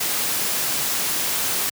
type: noise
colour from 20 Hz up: white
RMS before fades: -23 dBFS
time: 0-1.7 s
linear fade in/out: 10 ms
effects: high-pass 100 Hz 12 dB/octave